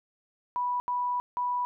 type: tone bursts at uneven times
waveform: sine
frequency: 983 Hz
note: B5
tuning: 8 cents flat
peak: -26 dBFS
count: 3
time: 0.56-0.8 / 0.88-1.2 / 1.37-1.65 s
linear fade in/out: 0 ms
effects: none